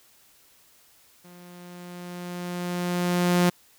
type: tone with level ramp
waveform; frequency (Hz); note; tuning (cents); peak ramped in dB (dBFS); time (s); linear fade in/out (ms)
sawtooth; 177; F3; +23; -43 to -13; 1.24-3.5; 10
effects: white hiss -58 dBFS RMS until 3.78 s